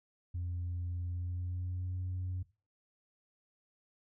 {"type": "tone with pitch glide", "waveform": "sine", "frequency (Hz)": [87.9, 91.37], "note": ["F2", "F#2"], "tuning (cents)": [12, -21], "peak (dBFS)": -33, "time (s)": [0.34, 2.43], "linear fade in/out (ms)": 10, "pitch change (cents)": 67, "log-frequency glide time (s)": [1.07, 1.97], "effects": ["noise-tail reverb RT60 0.3 s tail -18 dB re dry", "tanh soft clip ceiling -32 dBFS"]}